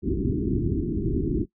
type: low-pass noise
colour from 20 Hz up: white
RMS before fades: -25 dBFS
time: 0.02-1.46 s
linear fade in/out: 50 ms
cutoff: 390 Hz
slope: 96 dB/octave
effects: noise-tail reverb RT60 0.1 s tail -19 dB re dry